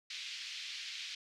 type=band-pass noise; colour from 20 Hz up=pink; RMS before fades=-44 dBFS; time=0.1-1.15 s; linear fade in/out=5 ms; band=2400 to 5100 Hz; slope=24 dB/octave; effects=none